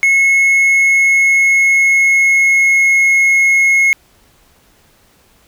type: tone with pitch glide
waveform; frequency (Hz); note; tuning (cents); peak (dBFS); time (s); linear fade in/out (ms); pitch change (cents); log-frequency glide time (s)
triangle; 2181 to 2168; C#7 to C#7; -29 to -39; -6; 0.03-3.93; 0; -10; 0.32-2.98
effects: pink hiss -51 dBFS RMS until 5.47 s